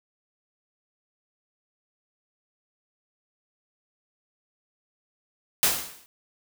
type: noise with exponential decay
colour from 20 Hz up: white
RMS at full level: -18 dBFS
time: 5.63-6.06 s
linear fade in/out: 0 ms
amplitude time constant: 93 ms
effects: none